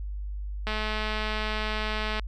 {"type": "click train", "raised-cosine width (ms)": 0.3, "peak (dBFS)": -15, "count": 329, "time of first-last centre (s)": [0.67, 2.196], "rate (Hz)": 215, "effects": ["added 50 Hz sine -31 dBFS peak until 2.27 s"]}